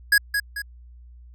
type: tone with echo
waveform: square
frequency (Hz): 1661.2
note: G#6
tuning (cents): 0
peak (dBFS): -14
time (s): 0.12-0.18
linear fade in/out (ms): 5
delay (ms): 220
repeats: 2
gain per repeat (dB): -7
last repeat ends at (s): 0.62
effects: added 60 Hz sine -43 dBFS peak until 1.34 s